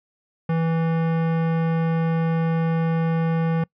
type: tone with hard clipping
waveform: sine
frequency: 164 Hz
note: E3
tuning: 9 cents flat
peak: -21 dBFS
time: 0.49-3.64 s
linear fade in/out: 5 ms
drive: 18 dB
effects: noise-tail reverb RT60 0.1 s tail -25 dB re dry + resampled to 11025 Hz